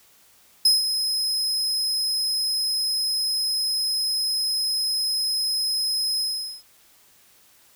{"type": "tone with ADSR envelope", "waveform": "40% pulse", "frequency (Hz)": 5110, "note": "D#8", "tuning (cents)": 45, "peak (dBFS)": -12, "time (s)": [0.65, 6.63], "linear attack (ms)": 5, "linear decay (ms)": 160, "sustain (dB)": -9, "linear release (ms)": 430, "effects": ["white hiss -56 dBFS RMS until 7.75 s"]}